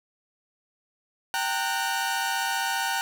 sawtooth tone cluster, 781 / 916 / 1467 Hz, G5 / A#5 / F#6, -7 / -31 / -15 cents, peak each -26 dBFS, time 1.34-3.01 s, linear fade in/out 0 ms, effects none

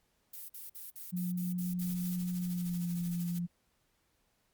violet noise bursts, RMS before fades -45 dBFS, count 9, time 0.33-2.154 s, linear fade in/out 10 ms, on 160 ms, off 48 ms
sine tone with pitch glide, 179 to 173.6 Hz, F3 to F3, +43 to -10 cents, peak -32 dBFS, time 1.12-3.47 s, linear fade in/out 20 ms, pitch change -53 cents, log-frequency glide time 2.41-2.88 s
blue noise with tremolo, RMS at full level -46 dBFS, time 1.81-3.39 s, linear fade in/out 5 ms, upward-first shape sine, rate 13 Hz, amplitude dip 60%
effects pink hiss -75 dBFS RMS until 4.53 s + Opus 48 kbps

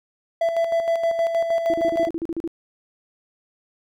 triangle tone with tremolo, 667 Hz, E5, 20 cents sharp, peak -15 dBFS, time 0.41-2.09 s, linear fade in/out 5 ms, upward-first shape square, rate 6.4 Hz, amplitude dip 50%
sine tone bursts, 331.4 Hz, E4, 9 cents sharp, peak -23 dBFS, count 11, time 1.7-2.476 s, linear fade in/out 0 ms, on 36 ms, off 38 ms
effects none

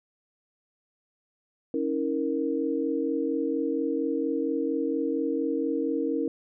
sine chord, A# diminished, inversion first, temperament equal with one note detuned, 277.2 / 321.5 / 466.2 Hz, C#4 / E4 / A#4, 0 / -43 / 0 cents, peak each -29 dBFS, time 1.74-6.28 s, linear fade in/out 2 ms, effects none

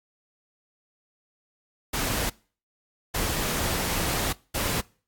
pink noise bursts at uneven times, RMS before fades -27 dBFS, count 3, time 1.93-2.3 / 3.14-4.33 / 4.54-4.81 s, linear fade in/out 10 ms, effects noise-tail reverb RT60 0.4 s tail -23 dB re dry + AAC 64 kbps

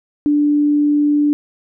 sine tone, 293.7 Hz, D4, in tune, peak -11 dBFS, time 0.26-1.33 s, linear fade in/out 0 ms, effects none

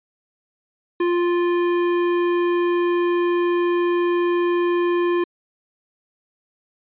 sine tone with tanh clipping, 349.2 Hz, F4, in tune, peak -19 dBFS, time 1-5.24 s, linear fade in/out 5 ms, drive 17 dB, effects resampled to 8000 Hz

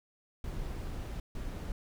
brown noise bursts at uneven times, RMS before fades -38 dBFS, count 2, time 0.44-1.2 / 1.35-1.72 s, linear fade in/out 2 ms, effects none

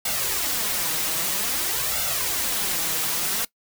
white noise with flanger, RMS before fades -25 dBFS, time 0.05-3.45 s, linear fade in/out 5 ms, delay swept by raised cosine 1.4 to 6.4 ms, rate 0.51 Hz, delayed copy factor +0.65, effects noise-tail reverb RT60 0.1 s tail -21 dB re dry

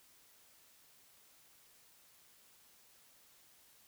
silence, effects white hiss -65 dBFS RMS until 3.87 s

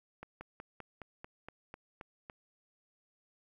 slowing click train, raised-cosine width 0.5 ms, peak -30 dBFS, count 10, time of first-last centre 0.23-2.298 s, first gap 180 ms, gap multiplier 1.06, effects 11-bit

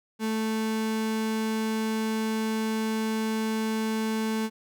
35% pulse tone, 220 Hz, A3, in tune, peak -24 dBFS, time 0.19-4.5 s, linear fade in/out 50 ms, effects none

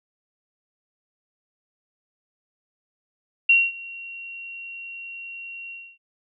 sine tone with ADSR envelope, 2745 Hz, F7, 31 cents flat, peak -11 dBFS, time 3.49-5.98 s, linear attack 6 ms, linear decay 220 ms, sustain -23 dB, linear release 270 ms, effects none

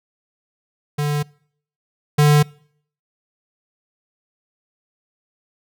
square tone pair in turn, 147.1 / 148.04 Hz, D3 / D3, +3 / +14 cents, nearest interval unison, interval 11 cents, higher second, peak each -19 / -11 dBFS, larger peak second, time 0.98-1.23 / 2.18-2.43 s, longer neither, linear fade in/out 10 ms, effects noise-tail reverb RT60 0.6 s tail -25 dB re dry

